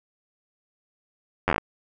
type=slowing click train; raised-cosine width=0.5 ms; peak=-6 dBFS; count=8; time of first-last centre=1.48-1.581 s; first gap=10 ms; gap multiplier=1.12; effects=none